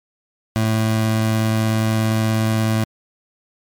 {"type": "tone", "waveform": "25% pulse", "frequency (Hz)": 110.4, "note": "A2", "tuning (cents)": 6, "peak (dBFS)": -12, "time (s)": [0.56, 2.84], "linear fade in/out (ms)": 0, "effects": ["MP3 96 kbps"]}